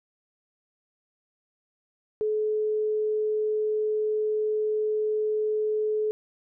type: tone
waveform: sine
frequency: 428.5 Hz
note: A4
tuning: 46 cents flat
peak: -23 dBFS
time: 2.21-6.11 s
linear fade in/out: 0 ms
effects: none